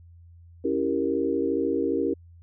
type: chord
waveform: sine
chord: C# diminished seventh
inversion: none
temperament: equal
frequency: 277.2 / 329.6 / 392 / 466.2 Hz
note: C#4 / E4 / G4 / Bb4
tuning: 0 / 0 / 0 / 0 cents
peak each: -28 dBFS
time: 0.64-2.14 s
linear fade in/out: 10 ms
effects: added 85 Hz sine -47 dBFS peak until 2.42 s